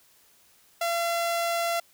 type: tone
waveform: sawtooth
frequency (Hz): 681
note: F5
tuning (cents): -44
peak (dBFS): -21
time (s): 0.81-1.8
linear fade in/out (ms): 5
effects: white hiss -60 dBFS RMS until 1.93 s